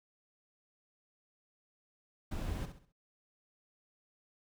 brown noise with echo, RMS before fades -37 dBFS, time 2.31-2.66 s, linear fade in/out 10 ms, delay 66 ms, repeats 4, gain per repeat -9 dB, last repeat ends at 2.924 s, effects none

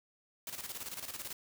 white noise with tremolo, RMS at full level -41 dBFS, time 0.47-1.33 s, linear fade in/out 2 ms, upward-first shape square, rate 18 Hz, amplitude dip 65%, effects none

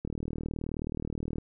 click train, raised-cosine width 3 ms, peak -21 dBFS, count 53, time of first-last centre 0.05-1.383 s, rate 39 Hz, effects none

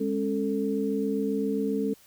sine tone cluster, 205.5 / 273 / 442.2 Hz, G#3 / C#4 / A4, -18 / -26 / +9 cents, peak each -29 dBFS, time 0-1.94 s, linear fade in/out 10 ms, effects white hiss -57 dBFS RMS until 2.06 s

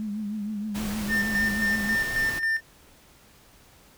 sine tone with vibrato, 210 Hz, G#3, 19 cents sharp, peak -28 dBFS, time 0-1.95 s, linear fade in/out 0 ms, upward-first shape triangle, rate 6.4 Hz, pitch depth 79 cents each way
pink noise, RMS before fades -35 dBFS, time 0.74-2.4 s, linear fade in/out 20 ms
triangle tone with tremolo, 1799 Hz, A6, 38 cents sharp, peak -20 dBFS, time 1.08-2.61 s, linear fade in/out 50 ms, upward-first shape square, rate 3.7 Hz, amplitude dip 50%
effects pink hiss -55 dBFS RMS until 3.97 s

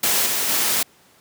white noise with level steps, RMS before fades -19 / -22 / -20 dBFS, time 0.03-0.83 s, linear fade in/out 5 ms, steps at 0.26 / 0.49 s, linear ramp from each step 5 ms, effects pink hiss -54 dBFS RMS until 1.2 s + high-pass 150 Hz 12 dB/octave

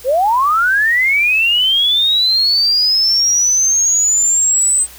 sine linear sweep, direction up, 473.6 to 8200 Hz, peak -10 dBFS, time 0.04-4.87 s, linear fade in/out 50 ms, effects added 60 Hz sine -43 dBFS peak until 4.98 s + white hiss -38 dBFS RMS until 4.98 s

